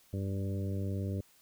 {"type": "harmonic tone with a mistuned harmonic", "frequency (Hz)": 97.9, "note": "G2", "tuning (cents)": -2, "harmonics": [1, 2, 3, 4, 5, 6], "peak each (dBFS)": [-33, -39, -43, -45, -47, -49], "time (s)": [0.13, 1.21], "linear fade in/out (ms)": 5, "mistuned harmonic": 1, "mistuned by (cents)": -21, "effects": ["white hiss -64 dBFS RMS until 1.41 s"]}